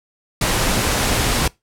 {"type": "noise", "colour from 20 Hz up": "pink", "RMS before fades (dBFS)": -18, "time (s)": [0.41, 1.48], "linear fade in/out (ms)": 5, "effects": ["noise-tail reverb RT60 0.2 s tail -23 dB re dry", "low-pass 12000 Hz 12 dB/octave"]}